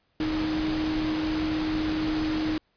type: tone in noise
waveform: sine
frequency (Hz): 311.7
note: D#4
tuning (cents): +3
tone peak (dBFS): -25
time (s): 0.2-2.58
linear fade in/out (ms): 2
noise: pink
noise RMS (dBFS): -33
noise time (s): 0.2-2.58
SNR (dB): +5
effects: pink hiss -70 dBFS RMS until 2.76 s + resampled to 11025 Hz